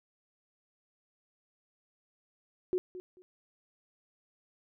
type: tone with echo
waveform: sine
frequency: 365.6 Hz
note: F#4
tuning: 21 cents flat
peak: -26 dBFS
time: 2.73-2.78 s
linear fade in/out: 0 ms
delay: 220 ms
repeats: 2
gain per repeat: -14 dB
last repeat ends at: 3.22 s
effects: none